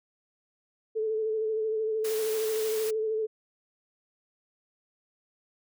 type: tone with vibrato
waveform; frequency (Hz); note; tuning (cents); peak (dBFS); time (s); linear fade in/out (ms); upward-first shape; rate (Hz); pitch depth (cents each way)
sine; 437.3; A4; -11; -26; 0.95-3.27; 20; sine; 13; 29
type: high-pass noise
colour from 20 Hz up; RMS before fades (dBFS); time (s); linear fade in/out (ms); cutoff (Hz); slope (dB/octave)
white; -38; 2.04-2.91; 10; 220; 12
effects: none